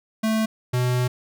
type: tone pair in turn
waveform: square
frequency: 220 / 124.72 Hz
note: A3 / B2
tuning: 0 / +17 cents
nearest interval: minor seventh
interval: 983 cents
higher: first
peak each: -20 dBFS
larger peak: neither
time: 0.23-0.46 / 0.73-1.08 s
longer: second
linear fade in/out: 10 ms
effects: none